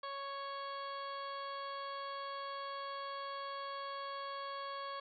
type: harmonic tone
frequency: 554.4 Hz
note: C#5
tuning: in tune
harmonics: 1 / 2 / 3 / 4 / 5 / 6 / 7 / 8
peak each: -47 / -42 / -52 / -58 / -61 / -53 / -62 / -55 dBFS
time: 0.03-5 s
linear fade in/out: 5 ms
effects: none